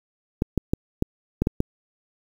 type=clicks; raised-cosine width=3 ms; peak=-7 dBFS; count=7; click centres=0.421 / 0.577 / 0.735 / 1.024 / 1.42 / 1.471 / 1.604 s; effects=7-bit